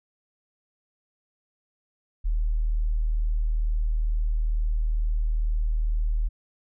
sine tone, 38.89 Hz, D#1, in tune, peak -21 dBFS, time 2.24-6.29 s, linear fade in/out 20 ms, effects none

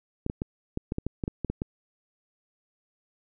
clicks, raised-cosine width 3 ms, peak -16 dBFS, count 12, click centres 0.264 / 0.299 / 0.419 / 0.774 / 0.921 / 0.984 / 1.066 / 1.238 / 1.279 / 1.447 / 1.5 / 1.619 s, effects none

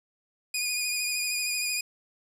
15% pulse tone with vibrato, 2457 Hz, D#7, 22 cents flat, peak -20 dBFS, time 0.54-1.81 s, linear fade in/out 5 ms, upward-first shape sine, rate 13 Hz, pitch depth 28 cents each way, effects 9-bit

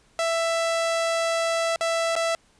sawtooth tone with dropouts, 663 Hz, E5, 10 cents sharp, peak -18 dBFS, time 0.19-2.35 s, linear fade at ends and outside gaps 1 ms, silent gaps 1.76-1.809 / 2.154-2.163 s, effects pink hiss -60 dBFS RMS until 2.59 s + resampled to 22050 Hz

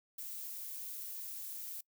violet noise, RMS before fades -44 dBFS, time 0.18-1.81 s, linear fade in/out 5 ms, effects noise-tail reverb RT60 0.1 s tail -24 dB re dry

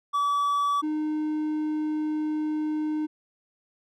triangle tone pair in turn, 1147 / 306.5 Hz, D6 / D#4, -41 / -26 cents, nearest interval octave + major seventh, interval 2285 cents, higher first, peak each -20 / -23 dBFS, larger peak first, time 0.13-0.82 / 0.82-3.07 s, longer second, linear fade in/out 20 ms, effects none

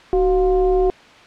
sine tone with frequency modulation, 373.8 Hz, F#4, 18 cents sharp, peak -13 dBFS, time 0.13-0.9 s, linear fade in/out 0 ms, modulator 338 Hz, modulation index 0.68, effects white hiss -44 dBFS RMS until 1.26 s + low-pass 3000 Hz 12 dB/octave

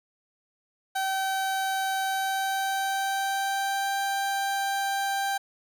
30% pulse tone with pitch glide, 770 to 788 Hz, G5 to G5, -31 to +9 cents, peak -23 dBFS, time 0.95-5.38 s, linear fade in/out 10 ms, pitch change +40 cents, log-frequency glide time 2.05-3.99 s, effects none

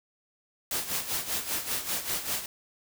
white noise with tremolo, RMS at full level -29 dBFS, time 0.71-2.46 s, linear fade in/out 2 ms, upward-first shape sine, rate 5.1 Hz, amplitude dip 70%, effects none

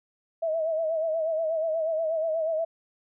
sine tone with vibrato, 643 Hz, E5, 43 cents flat, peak -24 dBFS, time 0.42-2.65 s, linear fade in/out 10 ms, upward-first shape sine, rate 8.3 Hz, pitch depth 60 cents each way, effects none

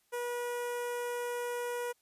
sawtooth tone with notch filter, 484.1 Hz, B4, 35 cents flat, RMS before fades -36 dBFS, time 0.12-1.93 s, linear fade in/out 20 ms, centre 4200 Hz, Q 0.95, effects white hiss -73 dBFS RMS until 2.01 s + resampled to 32000 Hz

